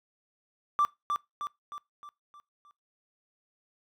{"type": "tone with echo", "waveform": "triangle", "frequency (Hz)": 1173, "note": "D6", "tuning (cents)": -2, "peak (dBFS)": -18, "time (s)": [0.79, 0.85], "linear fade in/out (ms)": 0, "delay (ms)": 310, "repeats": 6, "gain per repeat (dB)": -6, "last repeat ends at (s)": 2.71, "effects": ["noise-tail reverb RT60 0.2 s tail -22 dB re dry", "tanh soft clip ceiling -18 dBFS"]}